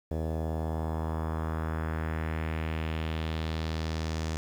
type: tone with low-pass filter sweep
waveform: sawtooth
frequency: 79.7 Hz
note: D#2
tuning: 42 cents sharp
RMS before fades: -32 dBFS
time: 0.11-4.37 s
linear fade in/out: 0 ms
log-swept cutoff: 560 to 6700 Hz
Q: 2
effects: 9-bit